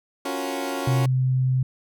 20% pulse chord, Gb major seventh, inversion second, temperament equal, 277.2 / 349.2 / 370 / 466.2 Hz, Db4 / F4 / Gb4 / Bb4, 0 / 0 / 0 / 0 cents, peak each -24 / -28 / -28 / -30 dBFS, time 0.25-1.06 s, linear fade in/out 5 ms
sine tone, 129.3 Hz, C3, 20 cents flat, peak -18 dBFS, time 0.87-1.63 s, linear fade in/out 5 ms
effects none

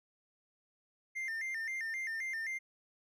triangle tone with vibrato, 1946 Hz, B6, 26 cents flat, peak -34 dBFS, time 1.15-2.59 s, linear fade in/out 20 ms, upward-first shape square, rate 3.8 Hz, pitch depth 130 cents each way, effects none

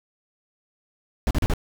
brown noise bursts, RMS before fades -20 dBFS, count 4, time 1.27-1.536 s, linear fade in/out 0 ms, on 38 ms, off 38 ms, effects none

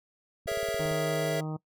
click train, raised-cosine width 5 ms, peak -33 dBFS, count 9, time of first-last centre 0.46-0.915 s, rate 17.6 Hz
square chord, A# half-diminished seventh, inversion third, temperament equal, 415.3 / 466.2 / 554.4 / 659.3 Hz, G#4 / A#4 / C#5 / E5, 0 / 0 / 0 / 0 cents, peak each -37 / -37 / -36 / -32 dBFS, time 0.47-1.41 s, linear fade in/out 10 ms
harmonic tone, 155.56 Hz, D#3, in tune, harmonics 1 / 2 / 3 / 4 / 5 / 6 / 7 / 8, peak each -32 / -39 / -43 / -47 / -45 / -49 / -54 / -50 dBFS, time 0.79-1.57 s, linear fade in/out 10 ms
effects noise-tail reverb RT60 0.1 s tail -21 dB re dry

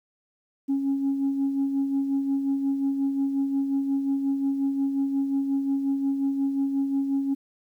sine tone with tremolo, 274.9 Hz, C#4, 14 cents flat, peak -19 dBFS, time 0.68-7.35 s, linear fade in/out 20 ms, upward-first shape sine, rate 5.6 Hz, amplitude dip 50%, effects tanh soft clip ceiling -18 dBFS + 10-bit

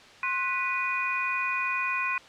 harmonic tone with a mistuned harmonic, 493.9 Hz, B4, in tune, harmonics 2 / 3 / 4 / 5, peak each -31 / -34 / -35 / -28 dBFS, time 0.23-2.18 s, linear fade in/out 2 ms, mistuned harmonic 2, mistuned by +120 cents, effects white hiss -50 dBFS RMS until 2.28 s + low-pass 4000 Hz 12 dB/octave

